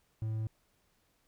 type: tone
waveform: triangle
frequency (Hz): 110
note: A2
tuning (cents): 0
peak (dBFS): -30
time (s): 0.22-0.47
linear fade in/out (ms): 0
effects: pink hiss -73 dBFS RMS until 1.27 s